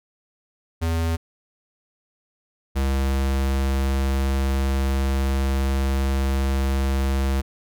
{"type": "tone pair in turn", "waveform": "square", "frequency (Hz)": [82.41, 67.43], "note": ["E2", "C#2"], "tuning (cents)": [0, -47], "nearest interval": "minor third", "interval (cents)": 347, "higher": "first", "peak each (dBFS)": [-21, -20], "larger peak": "second", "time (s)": [[0.81, 1.17], [2.75, 7.42]], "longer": "second", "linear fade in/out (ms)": 20, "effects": []}